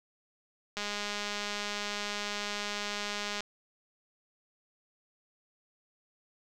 click train, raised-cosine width 0.2 ms, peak -18 dBFS, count 544, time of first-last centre 0.77-3.406 s, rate 206 Hz, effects none

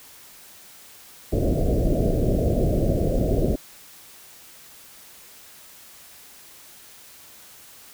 pink low-pass noise, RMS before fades -21 dBFS, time 1.32-3.56 s, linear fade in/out 10 ms, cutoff 680 Hz, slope 96 dB/octave, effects white hiss -47 dBFS RMS until 7.93 s

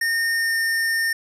square tone with pitch glide, 1830 to 1818.4 Hz, A#6 to A#6, -32 to -43 cents, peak -20 dBFS, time 0.01-1.13 s, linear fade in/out 5 ms, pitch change -11 cents, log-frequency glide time 0.35-0.56 s, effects resampled to 32000 Hz

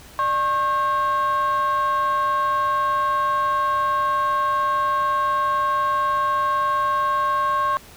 sine tone with frequency modulation, 1087 Hz, C#6, 34 cents flat, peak -16 dBFS, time 0.19-7.77 s, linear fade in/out 0 ms, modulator 491 Hz, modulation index 0.49, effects tanh soft clip ceiling -16 dBFS + pink hiss -45 dBFS RMS until 7.96 s

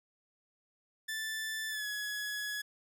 sawtooth tone with pitch glide, 1760 to 1686.4 Hz, A6 to G#6, 0 to +26 cents, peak -32 dBFS, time 1.08-2.62 s, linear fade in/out 10 ms, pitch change -74 cents, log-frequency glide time 1.69-1.86 s, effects none

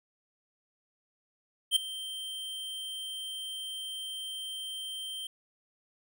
square tone with ADSR envelope, 3136 Hz, G7, in tune, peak -20 dBFS, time 1.71-5.27 s, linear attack 52 ms, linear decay 5 ms, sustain -17 dB, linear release 3 ms, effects none

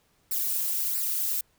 violet noise with flanger, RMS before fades -28 dBFS, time 0.31-1.41 s, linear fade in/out 5 ms, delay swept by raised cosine 0.3 to 2.7 ms, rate 1.5 Hz, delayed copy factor -0.75, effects pink hiss -67 dBFS RMS until 1.58 s

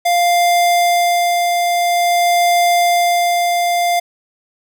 square tone with tremolo, 698.5 Hz, F5, in tune, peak -11 dBFS, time 0.05-4 s, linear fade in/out 10 ms, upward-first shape sine, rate 0.49 Hz, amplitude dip 30%, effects none

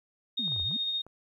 sine tone with tremolo, 3702 Hz, A#7, 13 cents flat, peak -27 dBFS, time 0.37-1.02 s, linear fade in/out 10 ms, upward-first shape sine, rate 14 Hz, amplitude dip 30%
sine exponential two-way sweep, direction down then up, 261.9 to 77.4 to 261.9 Hz, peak -36 dBFS, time 0.39-0.77 s, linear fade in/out 5 ms, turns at 0.63 s
clicks, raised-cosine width 1 ms, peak -36 dBFS, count 6, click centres 0.479 / 0.52 / 0.563 / 0.598 / 0.713 / 1.066 s
effects 11-bit

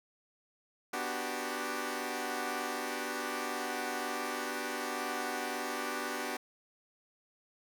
10% pulse chord, G major seventh, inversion first, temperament equal, 246.9 / 293.7 / 370 / 392 Hz, B3 / D4 / F#4 / G4, 0 / 0 / 0 / 0 cents, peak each -32 dBFS, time 0.93-6.37 s, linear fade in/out 5 ms, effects none

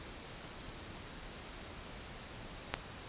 click, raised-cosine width 0.3 ms, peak -15 dBFS, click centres 2.74 s, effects pink hiss -48 dBFS RMS until 3.08 s + resampled to 8000 Hz

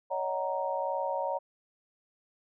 sine chord, D# minor seventh, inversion third, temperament just, 560 / 622.3 / 746.7 / 933.4 Hz, C#5 / D#5 / F#5 / A#5, +18 / 0 / +16 / +2 cents, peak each -33 / -37 / -37 / -33 dBFS, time 0.1-1.39 s, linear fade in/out 20 ms, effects none

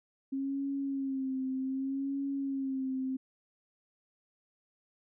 sine tone with vibrato, 269.3 Hz, C#4, 50 cents flat, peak -31 dBFS, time 0.32-3.17 s, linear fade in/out 10 ms, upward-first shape sine, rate 0.65 Hz, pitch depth 49 cents each way, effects none

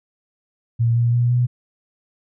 sine tone with pitch steps, 116.54 / 118.58 / 120.65 / 122.76 Hz, A#2 / A#2 / B2 / B2, 0 / +30 / -40 / -10 cents, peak -14 dBFS, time 0.79-1.47 s, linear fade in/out 20 ms, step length 170 ms, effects none

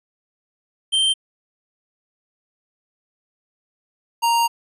square tone pair in turn, 3136 / 932.3 Hz, G7 / A#5, 0 / 0 cents, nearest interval octave + major sixth, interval 2100 cents, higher first, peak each -16 dBFS, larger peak neither, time 0.92-1.14 / 4.22-4.48 s, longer second, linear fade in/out 20 ms, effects resampled to 32000 Hz

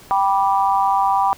sine chord, G major, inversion none, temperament just, 784 / 980 / 1176 Hz, G5 / B5 / D6, 0 / -14 / +2 cents, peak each -17 / -18 / -22 dBFS, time 0.11-1.33 s, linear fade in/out 0 ms, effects pink hiss -44 dBFS RMS until 1.37 s

